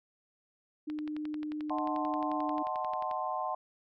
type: tone with pitch glide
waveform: sine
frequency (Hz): 303.1 to 300.5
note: D#4 to D4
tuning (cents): -45 to +40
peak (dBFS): -34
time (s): 0.87-2.63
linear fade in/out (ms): 10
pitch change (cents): -15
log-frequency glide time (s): 1.41-2.51
type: click train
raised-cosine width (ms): 0.3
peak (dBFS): -30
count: 26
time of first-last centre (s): 0.9-3.112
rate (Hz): 11.3
type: chord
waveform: sine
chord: D# diminished seventh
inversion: none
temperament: equal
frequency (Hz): 622.3 / 740 / 880 / 1046.5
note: D#5 / F#5 / A5 / C6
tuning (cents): 0 / 0 / 0 / 0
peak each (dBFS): -39 / -36 / -38 / -36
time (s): 1.7-3.55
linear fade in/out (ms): 5
effects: none